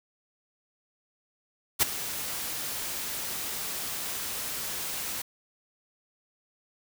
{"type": "noise with ADSR envelope", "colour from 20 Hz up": "white", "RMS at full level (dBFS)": -19, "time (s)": [1.79, 5.22], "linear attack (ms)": 34, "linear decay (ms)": 11, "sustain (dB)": -15, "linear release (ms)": 5, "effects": []}